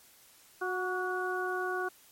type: harmonic tone with a mistuned harmonic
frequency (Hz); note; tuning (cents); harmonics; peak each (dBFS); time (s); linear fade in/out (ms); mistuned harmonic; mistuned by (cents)
366.3; F#4; -17; 1 / 2 / 3 / 4; -34 / -38 / -38 / -35; 0.61-1.89; 10; 3; +44
effects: white hiss -59 dBFS RMS until 2.11 s + MP3 64 kbps